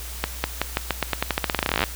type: accelerating click train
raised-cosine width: 0.3 ms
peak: -4 dBFS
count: 26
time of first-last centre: 0.24-1.838 s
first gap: 200 ms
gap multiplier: 0.88
effects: added 60 Hz sine -34 dBFS peak until 1.95 s + white hiss -37 dBFS RMS until 1.95 s